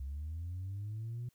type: linear sweep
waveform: sine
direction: up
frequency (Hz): 65.41 to 123.47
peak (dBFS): -36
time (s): 0-1.29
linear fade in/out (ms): 5
effects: tanh soft clip ceiling -35 dBFS + white hiss -75 dBFS RMS until 1.34 s